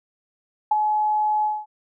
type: tone with ADSR envelope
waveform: sine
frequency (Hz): 850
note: G#5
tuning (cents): +40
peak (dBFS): -13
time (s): 0.71-1.66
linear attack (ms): 6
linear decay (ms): 24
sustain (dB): -5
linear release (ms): 220
effects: none